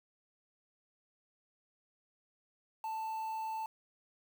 triangle tone with quantisation, 884 Hz, A5, 8 cents sharp, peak -34 dBFS, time 2.84-3.66 s, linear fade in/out 2 ms, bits 9, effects none

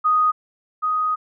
sine tone pair in turn, 1244.5 / 1249.3 Hz, D#6 / D#6, 0 / +7 cents, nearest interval unison, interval 7 cents, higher second, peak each -14 / -18 dBFS, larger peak first, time 0.04-0.32 / 0.82-1.16 s, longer second, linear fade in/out 20 ms, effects none

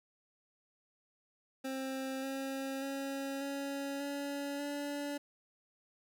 25% pulse tone with pitch steps, 265.3 / 269.6 / 274 / 278.5 / 283 / 287.6 Hz, C4 / C#4 / C#4 / C#4 / C#4 / D4, +24 / -48 / -20 / +8 / +36 / -36 cents, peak -33 dBFS, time 1.64-5.18 s, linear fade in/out 10 ms, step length 590 ms, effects none

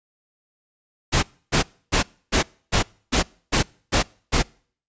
pink noise bursts, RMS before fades -18 dBFS, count 9, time 1.12-4.43 s, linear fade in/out 20 ms, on 110 ms, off 290 ms, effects noise-tail reverb RT60 0.5 s tail -26 dB re dry + resampled to 16000 Hz

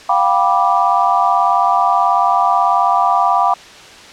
sine chord, G dominant seventh, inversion third, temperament just, 705.6 / 784 / 980 / 1176 Hz, F5 / G5 / B5 / D6, +18 / 0 / -14 / +2 cents, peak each -16 dBFS, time 0.09-3.54 s, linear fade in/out 5 ms, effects white hiss -37 dBFS RMS until 4.12 s + low-pass 5000 Hz 12 dB/octave

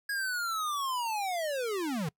square linear sweep, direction down, 1661.2 to 138.59 Hz, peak -31 dBFS, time 0.09-2.09 s, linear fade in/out 5 ms, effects noise-tail reverb RT60 0.1 s tail -24 dB re dry

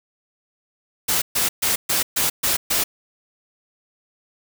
white noise bursts, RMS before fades -20 dBFS, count 7, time 1.08-2.84 s, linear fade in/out 10 ms, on 140 ms, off 130 ms, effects none

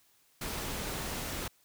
pink noise, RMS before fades -37 dBFS, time 0.41-1.48 s, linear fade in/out 5 ms, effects white hiss -67 dBFS RMS until 1.64 s

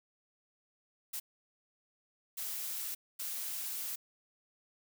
blue noise bursts at uneven times, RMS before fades -39 dBFS, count 3, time 1.13-1.2 / 2.37-2.95 / 3.19-3.96 s, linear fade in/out 10 ms, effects none

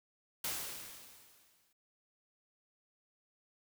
white noise with exponential decay, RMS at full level -36 dBFS, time 0.44-1.73 s, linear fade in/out 5 ms, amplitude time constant 280 ms, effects none

